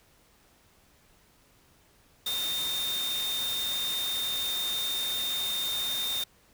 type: tone in noise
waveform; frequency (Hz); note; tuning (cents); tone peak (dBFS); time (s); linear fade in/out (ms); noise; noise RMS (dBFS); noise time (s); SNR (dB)
sine; 3647; A#7; -39; -29; 2.26-6.24; 5; white; -36; 2.26-6.24; +4
effects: pink hiss -62 dBFS RMS until 6.53 s